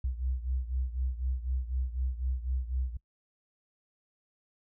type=beating tone pair; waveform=sine; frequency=62.5 / 66.5 Hz; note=B1 / C2; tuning=+21 / +29 cents; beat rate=4 Hz; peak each=-31 / -35 dBFS; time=0.04-2.97 s; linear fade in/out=5 ms; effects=noise-tail reverb RT60 0.1 s tail -21 dB re dry